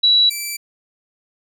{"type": "tone pair in turn", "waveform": ["sine", "10% pulse"], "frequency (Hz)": [3920, 2331], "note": ["B7", "D7"], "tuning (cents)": [-14, -14], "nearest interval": "major sixth", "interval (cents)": 900, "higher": "first", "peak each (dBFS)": [-10, -15], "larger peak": "first", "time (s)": [[0.03, 0.3], [0.3, 0.57]], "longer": "neither", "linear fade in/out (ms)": 10, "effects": []}